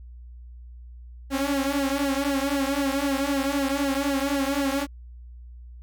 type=tone with flanger; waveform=sawtooth; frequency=277.2 Hz; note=C#4; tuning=in tune; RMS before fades=-25 dBFS; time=1.3-4.87 s; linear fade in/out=50 ms; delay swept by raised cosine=0.82 to 4.72 ms; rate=3.9 Hz; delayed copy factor=-0.95; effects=added 60 Hz sine -40 dBFS peak until 5.82 s